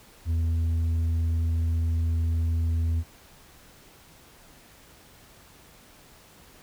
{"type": "tone with tanh clipping", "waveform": "sine", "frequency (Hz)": 82.41, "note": "E2", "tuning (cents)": 0, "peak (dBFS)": -23, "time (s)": [0.25, 3.04], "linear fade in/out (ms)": 50, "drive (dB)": 4, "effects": ["pink hiss -53 dBFS RMS until 6.62 s"]}